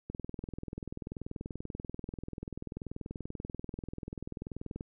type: click train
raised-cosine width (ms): 3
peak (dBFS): -26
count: 98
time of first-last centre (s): 0.1-4.809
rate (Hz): 20.6
effects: none